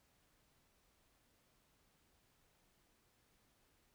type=silence; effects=pink hiss -75 dBFS RMS until 3.94 s